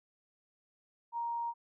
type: tone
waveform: sine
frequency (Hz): 937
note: A#5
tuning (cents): +9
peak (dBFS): -33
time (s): 1.12-1.54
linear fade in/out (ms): 50
effects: none